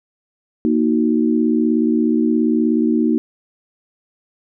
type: chord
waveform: sine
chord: D# minor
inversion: second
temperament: equal with one note detuned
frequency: 234.2 / 311.1 / 370 Hz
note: A#3 / D#4 / F#4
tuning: +8 / 0 / 0 cents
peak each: -16 / -17 / -22 dBFS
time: 0.65-3.18 s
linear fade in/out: 0 ms
effects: none